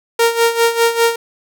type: tone with tremolo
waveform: sawtooth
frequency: 463.5 Hz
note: A#4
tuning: 10 cents flat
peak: -5 dBFS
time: 0.19-1.16 s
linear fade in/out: 5 ms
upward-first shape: sine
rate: 5 Hz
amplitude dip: 75%
effects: none